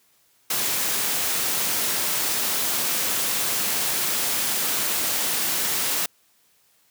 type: high-pass noise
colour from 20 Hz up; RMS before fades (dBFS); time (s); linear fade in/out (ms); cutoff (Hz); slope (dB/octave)
white; -24; 0.5-6.06; 5; 120; 12
effects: white hiss -62 dBFS RMS until 6.9 s + high-pass 60 Hz 12 dB/octave